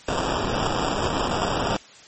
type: noise with sample-and-hold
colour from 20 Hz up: violet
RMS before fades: -24 dBFS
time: 0.08-1.77 s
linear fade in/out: 5 ms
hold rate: 2100 Hz
effects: white hiss -47 dBFS RMS until 2.07 s + MP3 32 kbps

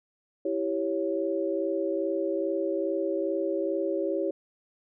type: chord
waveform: sine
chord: C# diminished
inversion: first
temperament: equal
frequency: 329.6 / 392 / 554.4 Hz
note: E4 / G4 / C#5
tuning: 0 / 0 / 0 cents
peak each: -30 dBFS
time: 0.45-4.31 s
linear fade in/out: 5 ms
effects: none

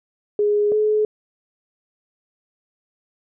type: tone pair in turn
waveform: sine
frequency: 415.3 / 426.5 Hz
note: G#4 / G#4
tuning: 0 / +46 cents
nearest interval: unison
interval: 46 cents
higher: second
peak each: -15 dBFS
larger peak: neither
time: 0.39-0.72 / 0.72-1.05 s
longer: neither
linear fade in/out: 2 ms
effects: none

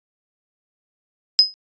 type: tone with exponential decay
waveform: sine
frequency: 5050 Hz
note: D#8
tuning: 25 cents sharp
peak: -5 dBFS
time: 1.39-1.54 s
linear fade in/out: 0 ms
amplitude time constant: 32 ms
effects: resampled to 16000 Hz

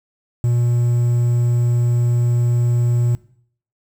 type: tone with quantisation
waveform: triangle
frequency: 119.9 Hz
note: A#2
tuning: 49 cents sharp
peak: -12 dBFS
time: 0.44-3.15 s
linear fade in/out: 0 ms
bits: 7
effects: noise-tail reverb RT60 0.6 s tail -20 dB re dry

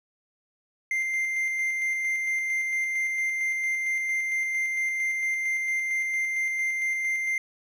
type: tone with tremolo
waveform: triangle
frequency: 2093 Hz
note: C7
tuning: in tune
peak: -22 dBFS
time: 0.91-7.38 s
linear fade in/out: 2 ms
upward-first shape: square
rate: 4.4 Hz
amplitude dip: 25%
effects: none

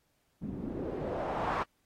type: noise with low-pass filter sweep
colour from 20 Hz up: white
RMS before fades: -35 dBFS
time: 0.41-1.64 s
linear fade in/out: 20 ms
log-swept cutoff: 200 to 1200 Hz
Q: 2.2
effects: pink hiss -75 dBFS RMS until 1.85 s + AAC 48 kbps

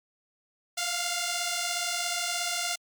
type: beating tone pair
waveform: 5% pulse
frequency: 692 / 709 Hz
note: F5 / F5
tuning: -16 / +26 cents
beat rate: 17 Hz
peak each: -20 dBFS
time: 0.77-2.76 s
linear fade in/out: 10 ms
effects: Opus 48 kbps

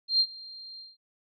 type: tone with ADSR envelope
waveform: sine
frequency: 4186 Hz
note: C8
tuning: in tune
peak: -18 dBFS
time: 0.08-0.97 s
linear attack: 120 ms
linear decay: 59 ms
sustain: -23 dB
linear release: 180 ms
effects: none

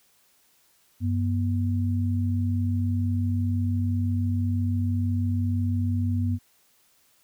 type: tone pair together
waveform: sine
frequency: 96.04 / 242 Hz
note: G2 / B3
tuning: -35 / -35 cents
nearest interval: octave + major third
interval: 1600 cents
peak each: -23 / -28 dBFS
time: 1-6.39 s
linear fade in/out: 50 ms
effects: white hiss -63 dBFS RMS until 7.23 s

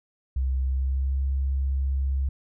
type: tone with pitch glide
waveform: sine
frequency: 65.41 to 67.52 Hz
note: C2 to C#2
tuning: 0 to -45 cents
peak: -22 dBFS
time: 0.36-2.29 s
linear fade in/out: 5 ms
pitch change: +55 cents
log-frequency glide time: 0.62-1.21 s
effects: none

